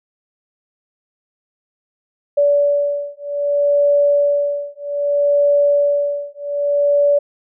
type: beating tone pair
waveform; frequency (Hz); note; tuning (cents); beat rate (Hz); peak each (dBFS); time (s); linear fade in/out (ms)
sine; 575 / 575.63; D5 / D5; -37 / -35; 0.63; -16; 2.37-7.19; 10
effects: none